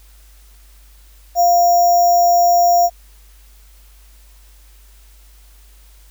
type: tone with sample-and-hold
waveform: sine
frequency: 698.5 Hz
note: F5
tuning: in tune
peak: -9 dBFS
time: 1.35-2.9 s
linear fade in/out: 50 ms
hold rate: 6300 Hz
effects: added 50 Hz sine -43 dBFS peak until 6.1 s + white hiss -52 dBFS RMS until 6.1 s